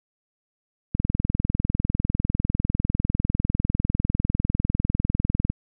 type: click train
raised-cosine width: 5 ms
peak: -10 dBFS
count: 92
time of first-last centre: 0.95-5.5 s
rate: 20 Hz
effects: none